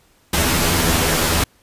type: noise with comb filter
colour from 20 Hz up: pink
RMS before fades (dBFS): -17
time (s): 0.33-1.44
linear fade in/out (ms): 5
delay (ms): 12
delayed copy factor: +0.75
effects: pink hiss -56 dBFS RMS until 1.62 s + resampled to 32000 Hz